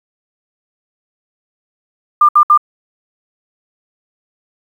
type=tone bursts; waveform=sine; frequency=1198 Hz; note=D6; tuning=34 cents sharp; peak=-4 dBFS; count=3; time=2.21-2.576 s; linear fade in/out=5 ms; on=78 ms; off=66 ms; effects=7-bit